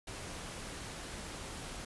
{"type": "noise", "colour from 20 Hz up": "pink", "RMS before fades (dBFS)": -44, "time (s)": [0.07, 1.85], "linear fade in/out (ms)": 5, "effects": ["resampled to 24000 Hz"]}